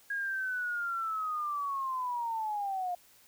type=linear sweep; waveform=sine; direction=down; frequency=1645 to 702 Hz; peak=-31 dBFS; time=0.1-2.95 s; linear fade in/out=5 ms; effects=white hiss -61 dBFS RMS until 3.27 s